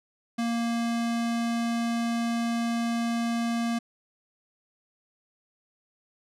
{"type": "tone", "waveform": "square", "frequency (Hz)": 233.1, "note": "A#3", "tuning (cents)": 0, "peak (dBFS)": -26, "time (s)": [0.38, 3.79], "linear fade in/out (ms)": 10, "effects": ["low-pass 9000 Hz 12 dB/octave"]}